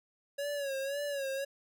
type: tone with vibrato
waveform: square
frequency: 558 Hz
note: C#5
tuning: 11 cents sharp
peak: -34 dBFS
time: 0.38-1.45 s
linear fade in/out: 10 ms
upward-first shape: sine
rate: 1.9 Hz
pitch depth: 71 cents each way
effects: none